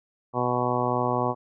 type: harmonic tone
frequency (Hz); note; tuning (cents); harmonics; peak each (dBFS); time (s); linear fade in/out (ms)
123.47; B2; 0; 1 / 2 / 3 / 4 / 5 / 6 / 7 / 8 / 9; -31 / -31 / -31 / -31 / -31 / -31 / -31 / -31 / -31; 0.33-1.35; 50
effects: none

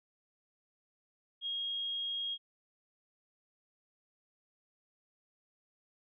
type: tone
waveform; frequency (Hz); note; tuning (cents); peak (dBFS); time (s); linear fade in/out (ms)
sine; 3266; G#7; -30; -34; 1.41-2.38; 50
effects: none

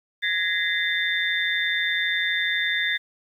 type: tone cluster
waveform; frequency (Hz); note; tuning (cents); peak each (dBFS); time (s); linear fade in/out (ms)
sine; 1674 / 1867 / 2039 / 3582; G#6 / A#6 / C7 / A7; +13 / +2 / -45 / +30; -27; 0.22-2.98; 20
effects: 9-bit

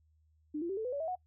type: tone with pitch steps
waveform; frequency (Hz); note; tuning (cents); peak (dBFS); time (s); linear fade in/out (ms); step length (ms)
sine; 300.6 / 341.3 / 387.6 / 440.1 / 499.7 / 567.5 / 644.4 / 731.7; D4 / F4 / G4 / A4 / B4 / C#5 / E5 / F#5; +40 / -40 / -20 / 0 / +20 / +41 / -39 / -20; -33; 0.54-1.156; 10; 77
effects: noise-tail reverb RT60 0.1 s tail -22 dB re dry + added 78 Hz sine -66 dBFS peak until 1.26 s

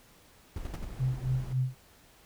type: noise bursts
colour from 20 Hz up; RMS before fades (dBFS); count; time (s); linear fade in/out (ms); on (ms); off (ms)
brown; -35; 4; 0.56-0.847; 2; 23; 65
type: noise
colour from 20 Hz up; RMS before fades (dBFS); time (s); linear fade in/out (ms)
brown; -41; 0.56-1.53; 5
type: tone with tremolo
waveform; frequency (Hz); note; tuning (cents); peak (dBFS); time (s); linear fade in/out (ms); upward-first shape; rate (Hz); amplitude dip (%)
sine; 129; C3; -24; -24; 0.99-1.75; 20; sine; 3.7; 90
effects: pink hiss -59 dBFS RMS until 2.25 s

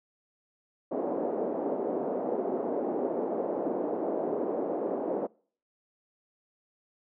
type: band-pass noise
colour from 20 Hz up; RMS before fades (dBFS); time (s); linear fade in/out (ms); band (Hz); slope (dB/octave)
white; -31; 0.91-5.27; 10; 260 to 600; 24
effects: noise-tail reverb RT60 0.5 s tail -26 dB re dry

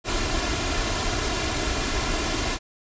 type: noise with comb filter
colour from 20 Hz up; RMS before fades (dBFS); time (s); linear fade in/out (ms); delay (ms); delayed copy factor
pink; -25; 0.04-2.59; 50; 2.9; +0.55
effects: resampled to 16000 Hz

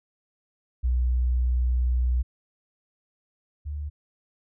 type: tone pair in turn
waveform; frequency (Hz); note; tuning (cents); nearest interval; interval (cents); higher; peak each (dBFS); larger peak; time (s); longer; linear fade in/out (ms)
sine; 61.74 / 73.55; B1 / D2; 0 / +3; minor third; 303; second; -20 / -29; first; 0.83-2.23 / 3.65-3.9; first; 20
effects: none

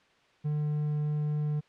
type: tone with hard clipping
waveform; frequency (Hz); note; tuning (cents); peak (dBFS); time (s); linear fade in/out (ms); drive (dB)
triangle; 149.7; D3; +33; -28; 0.44-1.61; 20; 6
effects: white hiss -63 dBFS RMS until 1.68 s + low-pass 3000 Hz 12 dB/octave

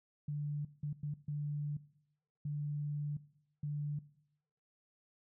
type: tone bursts at uneven times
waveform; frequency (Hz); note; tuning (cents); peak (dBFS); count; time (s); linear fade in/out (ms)
sine; 146.83; D3; 0; -35; 6; 0.28-0.65 / 0.83-0.93 / 1.03-1.14 / 1.28-1.77 / 2.45-3.17 / 3.63-3.99; 5
effects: noise-tail reverb RT60 0.8 s tail -19 dB re dry

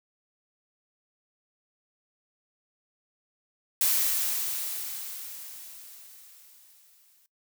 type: noise with exponential decay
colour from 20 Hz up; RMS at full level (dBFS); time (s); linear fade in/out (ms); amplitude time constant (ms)
blue; -23; 3.81-7.26; 1; 750
effects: noise-tail reverb RT60 0.1 s tail -18 dB re dry

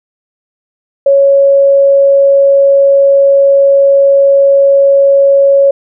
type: tone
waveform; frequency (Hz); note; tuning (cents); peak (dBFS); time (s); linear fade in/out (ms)
sine; 554.4; C#5; 0; -3; 1.06-5.71; 5
effects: none

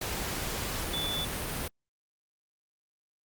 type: tone in noise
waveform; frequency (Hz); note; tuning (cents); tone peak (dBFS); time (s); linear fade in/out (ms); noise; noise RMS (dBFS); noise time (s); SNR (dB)
sine; 3477; A7; -21; -31; 0.93-1.25; 5; pink; -34; 0.01-1.68; 0
effects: Opus 48 kbps

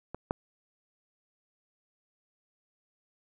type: clicks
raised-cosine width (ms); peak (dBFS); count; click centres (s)
1; -23 / -14; 2; 0.146 / 0.309
effects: none

